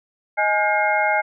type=tone cluster; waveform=sine; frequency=625 / 833 / 1430 / 1595 / 2137 Hz; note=D#5 / G#5 / F6 / G6 / C7; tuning=+8 / +5 / +41 / +30 / +36 cents; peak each=-23 / -20 / -26 / -27 / -22 dBFS; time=0.37-1.22 s; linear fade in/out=20 ms; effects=none